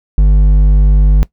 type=tone with hard clipping; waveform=triangle; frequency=50.1 Hz; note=G1; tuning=38 cents sharp; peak=-6 dBFS; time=0.18-1.23 s; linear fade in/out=0 ms; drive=10 dB; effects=noise-tail reverb RT60 0.1 s tail -19 dB re dry